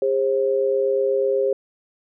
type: tone pair together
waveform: sine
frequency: 404.8 / 533 Hz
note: G#4 / C5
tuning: -44 / +32 cents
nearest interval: perfect fourth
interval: 476 cents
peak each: -20 dBFS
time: 0.02-1.53 s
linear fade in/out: 2 ms
effects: none